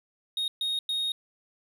triangle tone bursts at uneven times, 3729 Hz, A#7, in tune, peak -25 dBFS, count 3, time 0.37-0.48 / 0.61-0.79 / 0.89-1.12 s, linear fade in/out 2 ms, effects none

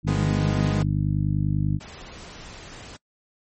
harmonic tone, 50.1 Hz, G1, 38 cents sharp, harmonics 1 / 2 / 3 / 4 / 5 / 6, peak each -30 / -25 / -23 / -31 / -34 / -33 dBFS, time 0.03-1.8 s, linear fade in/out 50 ms
sawtooth chord, F half-diminished seventh, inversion third, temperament equal, 155.56 / 174.61 / 207.7 / 246.9 Hz, Eb3 / F3 / Ab3 / Cb4, 0 / 0 / 0 / 0 cents, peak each -28 / -31 / -25 / -28 dBFS, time 0.07-0.83 s, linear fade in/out 10 ms
pink noise, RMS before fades -41 dBFS, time 1.8-2.97 s, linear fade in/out 10 ms
effects noise-tail reverb RT60 0.1 s tail -25 dB re dry + MP3 32 kbps

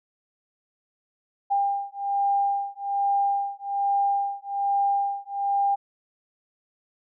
sine beating tone pair, 799 / 800.2 Hz, G5 / G5, +33 / +35 cents, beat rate 1.2 Hz, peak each -25 dBFS, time 1.5-5.76 s, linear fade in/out 20 ms, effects none

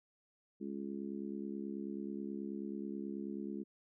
harmonic tone, 69.3 Hz, C#2, in tune, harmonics 3 / 4 / 5 / 6, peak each -42 / -45 / -45 / -51 dBFS, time 0.6-3.64 s, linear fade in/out 20 ms, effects none

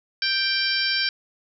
harmonic tone with a mistuned harmonic, 785 Hz, G5, 2 cents sharp, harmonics 2 / 3 / 4 / 5 / 6 / 7, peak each -26 / -29 / -29 / -31 / -26 / -28 dBFS, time 0.22-1.09 s, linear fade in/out 2 ms, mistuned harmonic 7, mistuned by -32 cents, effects none

